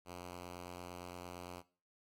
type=tone; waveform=5% pulse; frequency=88.8 Hz; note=F2; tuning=29 cents sharp; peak=-35 dBFS; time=0.05-1.63 s; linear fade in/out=50 ms; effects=noise-tail reverb RT60 0.4 s tail -20 dB re dry + AAC 64 kbps